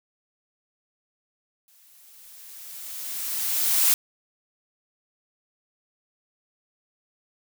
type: noise with exponential growth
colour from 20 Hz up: blue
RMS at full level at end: -18 dBFS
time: 1.68-3.94 s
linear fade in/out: 1 ms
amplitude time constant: 490 ms
effects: none